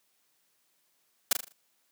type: noise with echo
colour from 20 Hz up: white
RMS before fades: -22 dBFS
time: 1.31-1.33 s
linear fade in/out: 5 ms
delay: 39 ms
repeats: 5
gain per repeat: -7 dB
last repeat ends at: 1.525 s
effects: white hiss -72 dBFS RMS until 1.91 s + high-pass 150 Hz 12 dB/octave